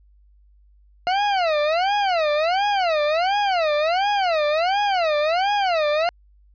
40% pulse tone with vibrato, 698.5 Hz, F5, in tune, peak -17 dBFS, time 1.07-6.09 s, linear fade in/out 0 ms, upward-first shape sine, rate 1.4 Hz, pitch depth 290 cents each way, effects added 50 Hz sine -51 dBFS peak until 6.54 s + resampled to 11025 Hz

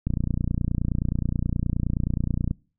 click train, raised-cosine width 5 ms, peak -12 dBFS, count 73, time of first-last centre 0.07-2.511 s, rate 29.5 Hz, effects noise-tail reverb RT60 0.4 s tail -24 dB re dry

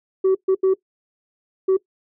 sine tone bursts at uneven times, 380 Hz, F#4, 46 cents sharp, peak -11 dBFS, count 4, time 0.24-0.35 / 0.48-0.55 / 0.63-0.74 / 1.68-1.77 s, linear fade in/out 10 ms, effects noise-tail reverb RT60 0.1 s tail -20 dB re dry + tanh soft clip ceiling -12 dBFS

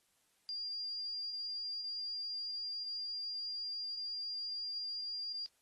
sine tone, 4798 Hz, D8, 36 cents sharp, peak -38 dBFS, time 0.49-5.46 s, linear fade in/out 0 ms, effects white hiss -75 dBFS RMS until 5.61 s + AAC 32 kbps

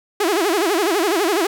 sawtooth tone with vibrato, 370 Hz, F#4, in tune, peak -12 dBFS, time 0.2-1.47 s, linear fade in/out 5 ms, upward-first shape sine, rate 12 Hz, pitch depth 250 cents each way, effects none

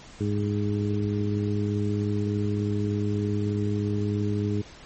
harmonic tone, 103.3 Hz, G#2, 9 cents flat, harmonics 1 / 2 / 3 / 4, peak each -26 / -29 / -31 / -32 dBFS, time 0.2-4.62 s, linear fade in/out 10 ms, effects pink hiss -47 dBFS RMS until 4.85 s + MP3 32 kbps

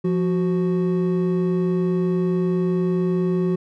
triangle tone pair together, 174.62 / 370 Hz, F3 / F#4, 0 / 0 cents, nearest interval octave + minor second, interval 1300 cents, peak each -18 / -20 dBFS, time 0.04-3.56 s, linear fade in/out 10 ms, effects none

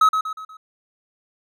triangle tone with echo, 1280 Hz, D#6, 49 cents sharp, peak -9 dBFS, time 0.01-0.09 s, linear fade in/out 5 ms, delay 120 ms, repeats 4, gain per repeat -7 dB, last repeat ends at 0.57 s, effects none

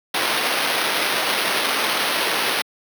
white noise with sample-and-hold, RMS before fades -21 dBFS, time 0.14-2.62 s, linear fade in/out 5 ms, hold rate 7350 Hz, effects high-pass 300 Hz 12 dB/octave

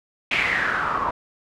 white noise with low-pass filter sweep, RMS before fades -23 dBFS, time 0.31-1.11 s, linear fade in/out 5 ms, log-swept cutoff 2500 to 990 Hz, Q 5.2, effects none

